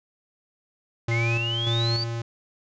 square tone with tremolo, 116.2 Hz, A#2, 5 cents flat, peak -23 dBFS, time 1.08-2.22 s, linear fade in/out 5 ms, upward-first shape square, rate 1.7 Hz, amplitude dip 45%
sine exponential sweep, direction up, 2093 to 4699 Hz, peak -26 dBFS, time 1.11-2.04 s, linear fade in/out 5 ms
effects resampled to 16000 Hz

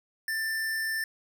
square tone, 1778 Hz, A6, 18 cents sharp, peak -29 dBFS, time 0.28-1.04 s, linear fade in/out 2 ms, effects none

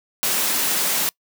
white high-pass noise, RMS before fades -21 dBFS, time 0.23-1.09 s, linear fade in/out 0 ms, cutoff 160 Hz, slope 24 dB/octave, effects noise-tail reverb RT60 0.1 s tail -25 dB re dry

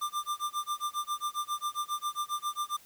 square tone with tremolo, 1191 Hz, D6, 24 cents sharp, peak -29 dBFS, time 0.01-2.77 s, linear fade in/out 10 ms, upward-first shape sine, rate 7.4 Hz, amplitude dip 100%, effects white hiss -57 dBFS RMS until 2.85 s

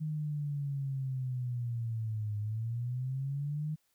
sine linear two-way sweep, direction down then up, 155.56 to 103.83 to 155.56 Hz, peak -32 dBFS, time 0-3.76 s, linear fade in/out 20 ms, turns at 2.38 s, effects white hiss -75 dBFS RMS until 3.94 s

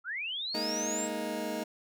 sine linear sweep, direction up, 1299 to 7820 Hz, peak -33 dBFS, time 0.04-1.09 s, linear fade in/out 50 ms
20% pulse chord, Ab suspended second, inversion none, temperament just, 207.7 / 233.6 / 311.5 Hz, Ab3 / Bb3 / Eb4, 0 / +4 / +2 cents, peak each -34 / -33 / -32 dBFS, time 0.54-1.64 s, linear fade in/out 10 ms
effects none

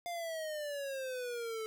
square exponential sweep, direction down, 704 to 434.9 Hz, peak -38 dBFS, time 0.06-1.66 s, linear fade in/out 0 ms, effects none

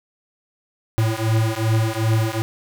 square beating tone pair, 110 / 112.6 Hz, A2 / A2, 0 / +40 cents, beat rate 2.6 Hz, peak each -21 dBFS, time 0.98-2.42 s, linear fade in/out 0 ms, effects none

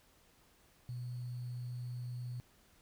sine tone with sample-and-hold, 123.1 Hz, B2, 5 cents flat, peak -39 dBFS, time 0.89-2.4 s, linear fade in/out 0 ms, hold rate 4410 Hz, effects pink hiss -67 dBFS RMS until 2.81 s

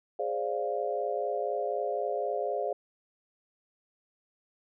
sine chord, D half-diminished seventh, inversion second, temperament equal, 415.3 / 523.3 / 587.3 / 698.5 Hz, Ab4 / C5 / D5 / F5, 0 / 0 / 0 / 0 cents, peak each -34 dBFS, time 0.19-2.73 s, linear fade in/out 5 ms, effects none

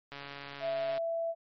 click train, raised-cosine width 0.3 ms, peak -27 dBFS, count 122, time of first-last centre 0.12-0.978 s, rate 141 Hz
sine tone, 665 Hz, E5, 15 cents sharp, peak -30 dBFS, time 0.6-1.35 s, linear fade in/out 50 ms
effects MP3 32 kbps

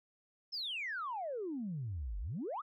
sine exponential two-way sweep, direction down then up, 5370 to 44.79 to 1367 Hz, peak -36 dBFS, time 0.52-2.62 s, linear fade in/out 20 ms, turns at 2.19 s, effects tanh soft clip ceiling -32 dBFS

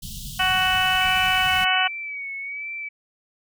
pink band-stop noise, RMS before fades -35 dBFS, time 0.02-1.65 s, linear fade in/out 10 ms, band 220 to 2900 Hz, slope 96 dB/octave
harmonic tone, 372.3 Hz, F#4, 11 cents sharp, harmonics 2 / 3 / 4 / 5 / 6 / 7 / 8, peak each -24 / -28 / -24 / -29 / -33 / -26 / -23 dBFS, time 0.39-1.88 s, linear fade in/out 10 ms
sine tone with vibrato, 2269 Hz, C#7, 40 cents sharp, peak -29 dBFS, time 1-2.89 s, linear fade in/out 10 ms, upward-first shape sine, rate 1.3 Hz, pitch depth 54 cents each way
effects none

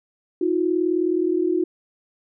sine tone pair together, 320.9 / 360.2 Hz, E4 / F#4, -46 / -46 cents, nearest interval major second, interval 200 cents, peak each -22 / -20 dBFS, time 0.41-1.64 s, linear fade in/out 5 ms, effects none

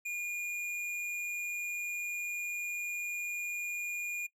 sine tone with hard clipping, 2428 Hz, D#7, 43 cents flat, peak -36 dBFS, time 0.05-4.27 s, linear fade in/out 10 ms, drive 10 dB, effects noise-tail reverb RT60 0.1 s tail -19 dB re dry

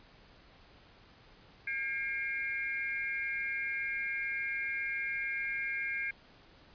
sine tone cluster, 1617 / 2144 / 2371 Hz, G#6 / C7 / D7, -47 / +42 / +16 cents, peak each -37 / -36 / -39 dBFS, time 1.67-6.11 s, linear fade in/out 5 ms, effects pink hiss -59 dBFS RMS until 6.74 s + resampled to 11025 Hz

